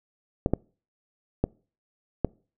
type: clicks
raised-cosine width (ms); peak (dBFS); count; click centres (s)
2; -8; 4; 0.461 / 0.536 / 1.44 / 2.247
effects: noise-tail reverb RT60 0.4 s tail -26 dB re dry